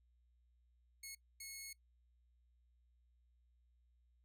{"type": "tone bursts at uneven times", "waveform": "10% pulse", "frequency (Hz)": 2184, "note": "C#7", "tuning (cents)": -26, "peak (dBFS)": -39, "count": 2, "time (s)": [[1.03, 1.15], [1.4, 1.73]], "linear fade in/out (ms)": 5, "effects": ["noise-tail reverb RT60 0.1 s tail -21 dB re dry", "added 60 Hz sine -70 dBFS peak until 4.24 s"]}